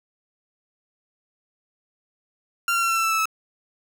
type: tone with pitch steps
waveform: 30% pulse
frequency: 1383 / 1371.1 / 1359.2 / 1347.5 / 1335.9 / 1324.4 / 1312.9 / 1301.6 Hz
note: F6 / F6 / F6 / E6 / E6 / E6 / E6 / E6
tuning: -17 / -32 / -47 / +38 / +23 / +8 / -7 / -22 cents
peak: -17 dBFS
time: 2.68-3.256 s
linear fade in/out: 2 ms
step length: 72 ms
effects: none